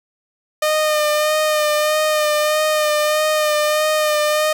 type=tone with vibrato; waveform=sawtooth; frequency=609 Hz; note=D#5; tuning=37 cents flat; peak=-11 dBFS; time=0.62-4.53 s; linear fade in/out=5 ms; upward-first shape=sine; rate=1.6 Hz; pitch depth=24 cents each way; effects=none